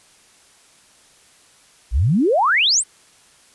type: exponential sweep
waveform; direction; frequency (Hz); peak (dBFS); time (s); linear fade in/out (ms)
sine; up; 50.3 to 9397; -13; 1.91-2.84; 50
effects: white hiss -52 dBFS RMS until 3.54 s + resampled to 24000 Hz